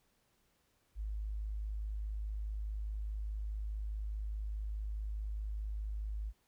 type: tone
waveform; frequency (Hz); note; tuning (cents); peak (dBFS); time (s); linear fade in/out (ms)
sine; 52.4; G#1; +16; -36; 0.95-6.33; 50
effects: pink hiss -75 dBFS RMS until 6.47 s